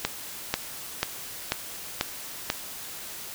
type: click train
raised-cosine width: 0.2 ms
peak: -6 dBFS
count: 6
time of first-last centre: 0.05-2.501 s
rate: 2.04 Hz
effects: white hiss -39 dBFS RMS until 3.34 s